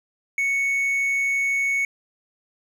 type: tone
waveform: triangle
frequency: 2217 Hz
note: C#7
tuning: in tune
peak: -18 dBFS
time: 0.38-1.85 s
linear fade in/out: 2 ms
effects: none